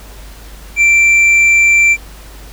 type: tone with hard clipping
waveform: sine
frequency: 2349 Hz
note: D7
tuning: in tune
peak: -7 dBFS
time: 0.76-1.97 s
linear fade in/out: 50 ms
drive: 4 dB
effects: added 50 Hz sine -32 dBFS peak until 2.52 s + pink hiss -38 dBFS RMS until 2.52 s